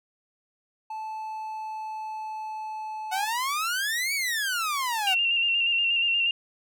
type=tone with pitch glide; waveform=triangle; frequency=873 to 865.5 Hz; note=A5 to A5; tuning=-14 to -29 cents; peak=-30 dBFS; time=0.9-3.28 s; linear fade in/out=5 ms; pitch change=-15 cents; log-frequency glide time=1.02-3.08 s
type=exponential two-way sweep; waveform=sawtooth; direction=up then down; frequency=727 to 2300 to 727 Hz; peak=-22 dBFS; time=3.11-5.15 s; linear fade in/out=20 ms; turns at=4.14 s
type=tone with vibrato; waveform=sine; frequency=2766 Hz; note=F7; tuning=17 cents flat; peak=-21 dBFS; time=5.07-6.31 s; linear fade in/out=2 ms; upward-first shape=square; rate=8.4 Hz; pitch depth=27 cents each way
effects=none